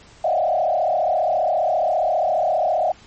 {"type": "tone with frequency modulation", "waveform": "sine", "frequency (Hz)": 681, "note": "F5", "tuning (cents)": -44, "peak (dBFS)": -16, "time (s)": [0.24, 2.92], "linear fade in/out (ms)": 5, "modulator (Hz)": 34.8, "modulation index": 2.3, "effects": ["pink hiss -48 dBFS RMS until 3.06 s", "MP3 32 kbps"]}